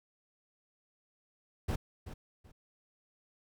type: noise with echo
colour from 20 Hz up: brown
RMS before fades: -32 dBFS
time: 1.68-1.76 s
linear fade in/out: 10 ms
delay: 380 ms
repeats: 2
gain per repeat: -12 dB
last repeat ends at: 2.52 s
effects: none